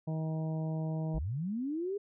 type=harmonic tone; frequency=158.6 Hz; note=D#3; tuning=33 cents sharp; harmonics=1 / 2 / 3 / 4 / 5 / 6; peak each=-32 / -43 / -47 / -44 / -51 / -54 dBFS; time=0.07-1.19 s; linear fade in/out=10 ms
type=linear sweep; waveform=sine; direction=up; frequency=40.46 to 415.3 Hz; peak=-32 dBFS; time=1.14-1.98 s; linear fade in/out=10 ms
effects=none